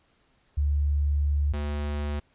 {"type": "tone pair in turn", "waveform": ["sine", "square"], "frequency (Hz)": [72.4, 73.33], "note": ["D2", "D2"], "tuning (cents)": [-24, -2], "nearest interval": "unison", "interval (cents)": 22, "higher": "second", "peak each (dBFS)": [-21, -28], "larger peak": "first", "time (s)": [[0.57, 1.53], [1.53, 2.2]], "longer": "first", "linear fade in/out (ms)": 10, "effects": ["pink hiss -66 dBFS RMS until 2.34 s", "resampled to 8000 Hz"]}